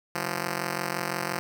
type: ring-modulated tone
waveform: 5% pulse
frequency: 173.9 Hz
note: F3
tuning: 7 cents flat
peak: -14 dBFS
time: 0.15-1.39 s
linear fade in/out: 0 ms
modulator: 22.9 Hz
effects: none